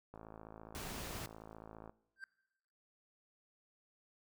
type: click train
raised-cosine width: 1 ms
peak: -37 dBFS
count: 97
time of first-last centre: 0.14-1.895 s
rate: 54.7 Hz
type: noise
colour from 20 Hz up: pink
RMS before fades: -45 dBFS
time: 0.75-1.26 s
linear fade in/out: 0 ms
type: tone with exponential growth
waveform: triangle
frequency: 1568 Hz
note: G6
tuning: in tune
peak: -39 dBFS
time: 2.16-2.24 s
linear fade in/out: 1 ms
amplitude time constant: 17 ms
effects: noise-tail reverb RT60 1.0 s tail -22 dB re dry